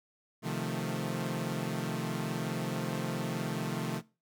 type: chord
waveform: sawtooth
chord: F dominant seventh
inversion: second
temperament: equal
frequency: 130.81 / 155.56 / 174.61 / 220 Hz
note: C3 / Eb3 / F3 / A3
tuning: 0 / 0 / 0 / 0 cents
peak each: -34 dBFS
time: 0.42-4.02 s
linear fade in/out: 50 ms
effects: noise-tail reverb RT60 0.3 s tail -20 dB re dry